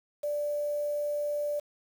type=tone with quantisation; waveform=sine; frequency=587.3 Hz; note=D5; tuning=in tune; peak=-28 dBFS; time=0.23-1.6 s; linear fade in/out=10 ms; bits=8; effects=none